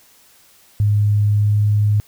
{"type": "tone with pitch glide", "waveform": "sine", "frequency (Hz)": [103.83, 104.43], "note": ["G#2", "G#2"], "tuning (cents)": [0, 10], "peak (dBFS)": -12, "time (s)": [0.8, 2], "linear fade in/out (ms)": 0, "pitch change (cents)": 10, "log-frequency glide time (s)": [1.33, 1.57], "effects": ["white hiss -51 dBFS RMS until 2.07 s"]}